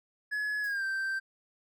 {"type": "tone with pitch glide", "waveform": "triangle", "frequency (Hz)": [1696, 1564.2], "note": ["G#6", "G6"], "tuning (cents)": [36, -4], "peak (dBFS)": -28, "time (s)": [0.31, 1.2], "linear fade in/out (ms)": 20, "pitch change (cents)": -140, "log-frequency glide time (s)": [0.61, 0.84]}
{"type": "noise with exponential decay", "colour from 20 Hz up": "violet", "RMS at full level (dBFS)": -47, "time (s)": [0.64, 0.88], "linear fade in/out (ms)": 0, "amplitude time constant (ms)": 52}
{"effects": []}